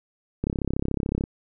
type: click train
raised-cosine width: 3 ms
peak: -12 dBFS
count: 28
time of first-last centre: 0.44-1.239 s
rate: 33.8 Hz
effects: none